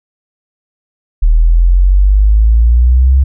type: exponential sweep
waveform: sine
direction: up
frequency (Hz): 38.36 to 67.9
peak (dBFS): -4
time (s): 1.22-3.24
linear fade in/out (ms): 10
effects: none